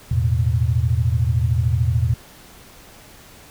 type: chord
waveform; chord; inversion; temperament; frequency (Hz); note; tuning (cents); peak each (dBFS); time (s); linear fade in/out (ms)
sine; E suspended fourth; none; equal; 82.41 / 110 / 123.47; E2 / A2 / B2; 0 / 0 / 0; -20; 0.11-2.14; 5
effects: pink hiss -45 dBFS RMS until 3.5 s